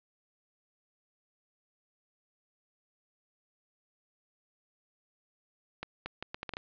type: accelerating click train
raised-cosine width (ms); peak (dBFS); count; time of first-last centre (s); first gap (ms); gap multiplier
0.3; -21; 8; 5.83-6.569; 230; 0.72
effects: resampled to 11025 Hz + 10-bit